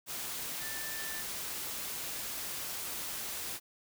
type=tone in noise; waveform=sine; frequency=1770 Hz; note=A6; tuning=10 cents sharp; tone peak=-43 dBFS; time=0.59-1.24 s; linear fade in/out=50 ms; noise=white; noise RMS=-39 dBFS; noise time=0.06-3.6 s; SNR=-7 dB; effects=none